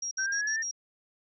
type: tone bursts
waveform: sine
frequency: 5640 Hz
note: F8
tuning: 16 cents sharp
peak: -31 dBFS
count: 5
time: 0.02-0.712 s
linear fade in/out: 5 ms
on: 92 ms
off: 58 ms
type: exponential sweep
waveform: sine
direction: up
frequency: 1530 to 1819 Hz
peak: -28 dBFS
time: 0.18-0.63 s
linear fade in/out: 10 ms
effects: none